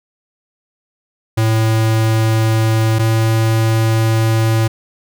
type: tone pair in turn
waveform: square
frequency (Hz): 111.2 / 111.97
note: A2 / A2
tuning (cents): +19 / +31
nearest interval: unison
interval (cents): 12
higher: second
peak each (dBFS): -12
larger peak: neither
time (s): 1.37-2.99 / 2.99-4.68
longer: second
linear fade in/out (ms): 10
effects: none

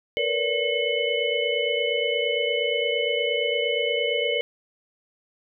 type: tone cluster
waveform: sine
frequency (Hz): 459.5 / 488.1 / 575 / 2170 / 3003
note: A#4 / B4 / D5 / C#7 / F#7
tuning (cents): -25 / -20 / -37 / -37 / +25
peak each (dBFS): -28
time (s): 0.17-4.41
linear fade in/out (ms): 0
effects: none

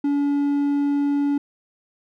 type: tone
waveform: triangle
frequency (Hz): 285.3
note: C#4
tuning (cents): +50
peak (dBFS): -16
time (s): 0.04-1.38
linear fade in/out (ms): 5
effects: none

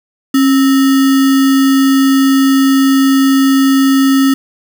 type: tone with sample-and-hold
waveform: sine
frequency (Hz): 270.5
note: C#4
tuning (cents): -42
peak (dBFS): -6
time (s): 0.34-4.34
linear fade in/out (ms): 5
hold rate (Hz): 1575
effects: none

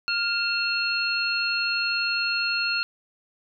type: tone cluster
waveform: sine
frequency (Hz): 1405 / 2700 / 4278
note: F6 / E7 / C8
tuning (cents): +10 / +41 / +38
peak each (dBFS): -27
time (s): 0.08-2.83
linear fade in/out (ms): 0
effects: none

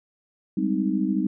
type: chord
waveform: sine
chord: Ab major seventh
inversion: third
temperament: just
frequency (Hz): 194.67 / 207.7 / 259.6 / 311.5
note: G3 / Ab3 / C4 / Eb4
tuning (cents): -12 / 0 / -13 / +2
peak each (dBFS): -25 / -29 / -27 / -26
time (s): 0.57-1.27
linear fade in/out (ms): 5
effects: none

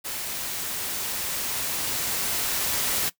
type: noise with level ramp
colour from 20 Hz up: white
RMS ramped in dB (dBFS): -32 to -25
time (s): 0.04-3.1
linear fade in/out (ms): 20
effects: noise-tail reverb RT60 0.1 s tail -18 dB re dry

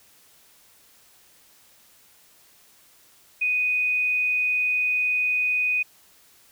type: tone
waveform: sine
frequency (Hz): 2489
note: D#7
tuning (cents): 0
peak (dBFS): -20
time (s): 3.41-5.83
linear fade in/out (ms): 10
effects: white hiss -56 dBFS RMS until 6.51 s

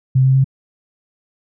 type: tone with pitch steps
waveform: sine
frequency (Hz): 130.81 / 132.33 / 133.87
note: C3 / C3 / C3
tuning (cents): 0 / +20 / +40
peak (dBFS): -9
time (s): 0.15-0.444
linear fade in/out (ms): 10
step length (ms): 98
effects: none

